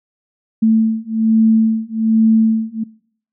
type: beating tone pair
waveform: sine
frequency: 221.5 / 222.7 Hz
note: A3 / A3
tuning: +12 / +21 cents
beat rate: 1.2 Hz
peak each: -15 / -14 dBFS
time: 0.62-2.84 s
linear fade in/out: 10 ms
effects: noise-tail reverb RT60 0.6 s tail -22 dB re dry